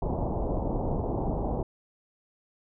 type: low-pass noise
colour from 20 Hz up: pink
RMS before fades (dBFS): -29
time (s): 0.02-1.63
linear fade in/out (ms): 5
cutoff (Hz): 910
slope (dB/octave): 48
effects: none